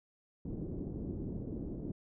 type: low-pass noise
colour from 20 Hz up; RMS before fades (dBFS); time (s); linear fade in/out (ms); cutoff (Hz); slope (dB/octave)
white; -40; 0.45-1.92; 5; 340; 24
effects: none